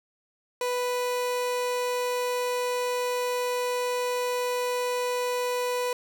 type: tone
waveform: 30% pulse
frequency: 494.1 Hz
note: B4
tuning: 1 cent sharp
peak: -23 dBFS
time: 0.61-5.93 s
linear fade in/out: 2 ms
effects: none